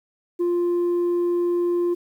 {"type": "tone", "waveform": "sine", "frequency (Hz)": 349.2, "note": "F4", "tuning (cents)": 0, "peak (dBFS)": -16, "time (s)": [0.39, 1.95], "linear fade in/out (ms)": 20, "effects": ["tanh soft clip ceiling -18 dBFS", "9-bit"]}